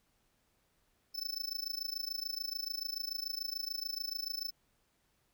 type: tone with amplitude modulation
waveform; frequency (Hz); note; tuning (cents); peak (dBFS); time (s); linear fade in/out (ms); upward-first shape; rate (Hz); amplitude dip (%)
square; 5274; E8; 0; -33; 1.14-4.51; 20; sine; 26.9; 95
effects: pink hiss -75 dBFS RMS until 5.33 s